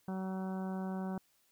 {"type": "harmonic tone", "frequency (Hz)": 188.8, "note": "F#3", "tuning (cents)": 35, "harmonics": [1, 2, 3, 4, 5, 6, 7, 8], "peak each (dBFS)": [-36, -46, -49, -47, -51, -56, -57, -56], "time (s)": [0.08, 1.18], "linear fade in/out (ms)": 2, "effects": ["white hiss -72 dBFS RMS until 1.51 s"]}